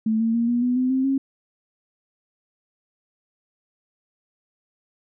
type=tone with pitch steps; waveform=sine; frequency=220 / 226.6 / 233.4 / 240.3 / 247.5 / 254.9 / 262.5 / 270.4 Hz; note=A3 / A#3 / A#3 / B3 / B3 / C4 / C4 / C#4; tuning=0 / -49 / +2 / -47 / +4 / -45 / +6 / -43 cents; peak=-18 dBFS; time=0.06-1.18 s; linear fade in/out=5 ms; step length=140 ms; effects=none